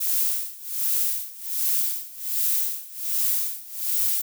violet noise with tremolo, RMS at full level -22 dBFS, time 0-4.22 s, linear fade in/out 10 ms, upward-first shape sine, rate 1.3 Hz, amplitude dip 90%, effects none

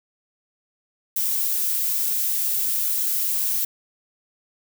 violet noise, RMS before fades -23 dBFS, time 1.16-3.65 s, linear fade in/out 5 ms, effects none

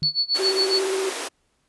sine tone with exponential decay, 152.2 Hz, D#3, 38 cents flat, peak -23 dBFS, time 0.02-0.16 s, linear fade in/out 2 ms, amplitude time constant 29 ms
sine tone with tremolo, 4435 Hz, C#8, in tune, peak -17 dBFS, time 0.03-0.79 s, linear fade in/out 0 ms, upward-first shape sine, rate 7.3 Hz, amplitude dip 95%
pink high-pass noise, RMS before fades -30 dBFS, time 0.34-1.29 s, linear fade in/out 20 ms, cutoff 300 Hz, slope 48 dB/octave
sine tone with vibrato, 383.3 Hz, G4, 39 cents flat, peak -22 dBFS, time 0.39-1.1 s, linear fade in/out 10 ms, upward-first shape triangle, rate 17 Hz, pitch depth 39 cents each way
effects pink hiss -68 dBFS RMS until 1.68 s + resampled to 24000 Hz

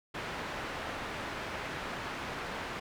white low-pass noise, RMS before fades -39 dBFS, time 0.14-2.8 s, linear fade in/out 10 ms, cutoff 1800 Hz, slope 12 dB/octave, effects none

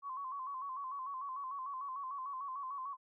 sine tone with vibrato, 1080 Hz, C#6, 45 cents flat, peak -39 dBFS, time 0.02-2.97 s, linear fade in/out 50 ms, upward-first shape square, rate 6.7 Hz, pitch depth 70 cents each way, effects none

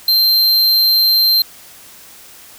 square tone, 4145 Hz, C8, 17 cents flat, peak -10 dBFS, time 0.08-1.42 s, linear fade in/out 2 ms, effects white hiss -40 dBFS RMS until 2.58 s

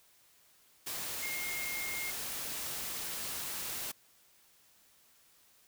sine tone in noise, 2134 Hz, C7, 34 cents sharp, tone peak -38 dBFS, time 1.22-2.11 s, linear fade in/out 10 ms, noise white, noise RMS -39 dBFS, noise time 0.86-3.92 s, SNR -2 dB, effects white hiss -65 dBFS RMS until 5.67 s

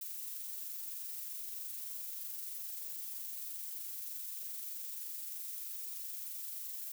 violet noise with amplitude modulation, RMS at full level -42 dBFS, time 0.01-6.92 s, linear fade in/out 5 ms, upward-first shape sine, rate 23.2 Hz, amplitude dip 25%, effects none

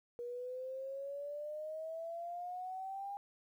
sine exponential sweep, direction up, 476.7 to 810 Hz, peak -40 dBFS, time 0.19-3.17 s, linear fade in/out 0 ms, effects 12-bit

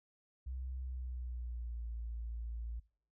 sine tone with pitch glide, 64.2 to 57.2 Hz, C2 to A#1, -32 to -32 cents, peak -39 dBFS, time 0.46-2.8 s, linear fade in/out 10 ms, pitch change -200 cents, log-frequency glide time 0.82-1.9 s, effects noise-tail reverb RT60 0.5 s tail -22 dB re dry

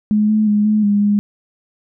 sine tone with pitch steps, 211.3 / 215.1 / 208.4 / 213.2 / 204.2 / 205.6 Hz, G#3 / A3 / G#3 / G#3 / G#3 / G#3, +30 / -39 / +6 / +46 / -29 / -17 cents, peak -11 dBFS, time 0.11-1.19 s, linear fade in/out 0 ms, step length 180 ms, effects none

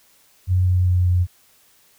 sine tone with pitch steps, 91.6 / 90.86 / 90.13 / 89.4 Hz, F#2 / F#2 / F#2 / F2, -17 / -31 / -45 / +41 cents, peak -14 dBFS, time 0.47-1.27 s, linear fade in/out 50 ms, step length 200 ms, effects white hiss -56 dBFS RMS until 1.98 s

